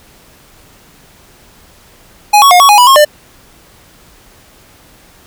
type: tone with pitch steps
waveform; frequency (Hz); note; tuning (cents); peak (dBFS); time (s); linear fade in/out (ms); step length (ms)
square; 833 / 1114 / 716 / 1118 / 829 / 982 / 1078 / 597; G#5 / C#6 / F5 / C#6 / G#5 / B5 / C#6 / D5; +5 / +8 / +43 / +14 / -3 / -10 / -49 / +28; -3; 2.33-3.05; 10; 90
effects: pink hiss -43 dBFS RMS until 5.26 s